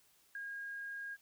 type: tone with ADSR envelope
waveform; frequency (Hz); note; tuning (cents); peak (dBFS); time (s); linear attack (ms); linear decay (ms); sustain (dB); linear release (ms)
sine; 1628; G#6; -35; -38; 0.35-1.17; 3; 5; -3; 38
effects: white hiss -69 dBFS RMS until 1.21 s